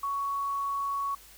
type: tone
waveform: sine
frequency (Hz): 1116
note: C#6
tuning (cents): +11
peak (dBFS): -28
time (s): 0.03-1.15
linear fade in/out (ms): 5
effects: added 50 Hz sine -59 dBFS peak until 1.37 s + white hiss -53 dBFS RMS until 1.37 s